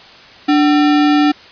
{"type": "tone with sample-and-hold", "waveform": "sine", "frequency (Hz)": 294.1, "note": "D4", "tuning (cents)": 3, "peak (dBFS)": -8, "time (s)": [0.48, 1.32], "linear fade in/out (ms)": 10, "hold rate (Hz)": 1050, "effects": ["white hiss -39 dBFS RMS until 1.51 s", "resampled to 11025 Hz"]}